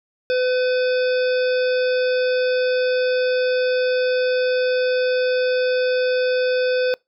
harmonic tone with a mistuned harmonic, 505 Hz, B4, 39 cents sharp, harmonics 1 / 3 / 5 / 7 / 9 / 10, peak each -17 / -27 / -31 / -34 / -36 / -37 dBFS, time 0.3-6.94 s, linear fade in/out 0 ms, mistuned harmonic 10, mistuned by +34 cents, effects noise-tail reverb RT60 0.2 s tail -26 dB re dry

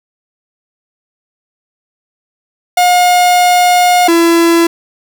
45% pulse tone pair in turn, 716 / 336 Hz, F5 / E4, +43 / +33 cents, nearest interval octave + minor second, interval 1310 cents, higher first, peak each -6 dBFS, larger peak neither, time 2.77-4.08 / 4.08-4.67 s, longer first, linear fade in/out 5 ms, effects none

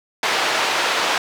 pink band-pass noise, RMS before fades -20 dBFS, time 0.23-1.18 s, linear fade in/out 2 ms, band 660 to 4300 Hz, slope 12 dB/octave, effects none

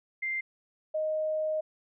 sine tone pair in turn, 2093 / 622.3 Hz, C7 / D#5, 0 / 0 cents, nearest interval octave + major sixth, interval 2100 cents, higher first, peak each -29 / -27 dBFS, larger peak second, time 0.22-0.41 / 0.94-1.61 s, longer second, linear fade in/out 10 ms, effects none

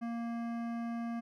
triangle tone with hard clipping, 233.1 Hz, A#3, in tune, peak -37 dBFS, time 0.01-1.21 s, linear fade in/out 20 ms, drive 18 dB, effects none

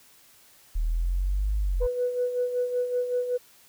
sine linear two-way sweep, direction up then down, 38.05 to 52.2 to 40.36 Hz, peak -22 dBFS, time 0.75-1.87 s, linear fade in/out 10 ms, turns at 1.57 s
sine tone with tremolo, 493.9 Hz, B4, in tune, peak -21 dBFS, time 1.8-3.38 s, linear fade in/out 20 ms, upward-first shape sine, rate 5.3 Hz, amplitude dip 60%
effects tanh soft clip ceiling -17 dBFS + white hiss -56 dBFS RMS until 3.68 s

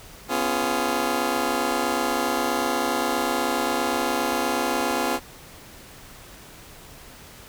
15% pulse chord, C# dominant seventh, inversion third, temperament just, 249.5 / 277.2 / 346.5 / 415.8 Hz, B3 / C#4 / E#4 / G#4, +18 / 0 / -14 / +2 cents, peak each -21 / -23 / -21 / -24 dBFS, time 0.28-5.2 s, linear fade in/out 50 ms, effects pink hiss -45 dBFS RMS until 7.48 s

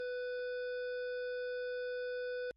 harmonic tone with a mistuned harmonic, 496.4 Hz, B4, 9 cents sharp, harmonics 1 / 3 / 5 / 7 / 9 / 10, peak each -37 / -46 / -60 / -60 / -63 / -63 dBFS, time 0-2.51 s, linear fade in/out 0 ms, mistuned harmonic 7, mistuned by +29 cents, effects added 54 Hz sine -70 dBFS peak until 2.56 s + Opus 32 kbps

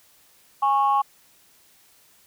sine tone pair together, 824.1 / 1100 Hz, G#5 / C#6, -14 / -14 cents, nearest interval perfect fourth, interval 500 cents, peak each -19 dBFS, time 0.62-1.02 s, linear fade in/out 10 ms, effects tanh soft clip ceiling -11 dBFS + white hiss -57 dBFS RMS until 2.26 s

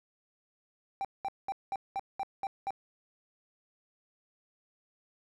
triangle tone bursts, 784 Hz, G5, in tune, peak -29 dBFS, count 8, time 1.01-2.706 s, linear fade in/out 0 ms, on 37 ms, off 200 ms, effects none

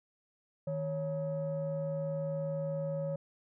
sine tone pair together, 157.2 / 554.4 Hz, D#3 / C#5, +18 / 0 cents, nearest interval octave + minor seventh, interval 2182 cents, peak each -34 / -33 dBFS, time 0.67-3.16 s, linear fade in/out 5 ms, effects tanh soft clip ceiling -28 dBFS

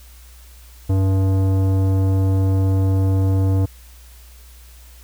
sine tone with tanh clipping, 95.8 Hz, G2, 39 cents flat, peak -16 dBFS, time 0.89-3.66 s, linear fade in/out 10 ms, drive 15 dB, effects added 60 Hz sine -41 dBFS peak until 5.03 s + white hiss -49 dBFS RMS until 5.03 s

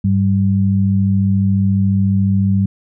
sine tone pair together, 100 / 194.19 Hz, G2 / G3, +35 / -16 cents, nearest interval major seventh, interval 1149 cents, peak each -14 dBFS, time 0.04-2.66 s, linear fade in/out 5 ms, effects none

